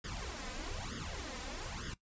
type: noise with flanger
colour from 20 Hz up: pink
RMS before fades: -42 dBFS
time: 0.04-1.94 s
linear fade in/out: 5 ms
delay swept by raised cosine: 0.59 to 3.99 ms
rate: 1.1 Hz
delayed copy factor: +1
effects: noise-tail reverb RT60 0.1 s tail -17 dB re dry + resampled to 16000 Hz